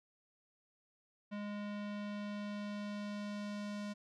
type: tone with low-pass filter sweep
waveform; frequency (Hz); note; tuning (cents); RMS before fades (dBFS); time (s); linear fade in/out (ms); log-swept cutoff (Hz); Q
square; 206.2; G#3; -12; -42; 1.31-3.94; 20; 2800 to 6200; 1
effects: none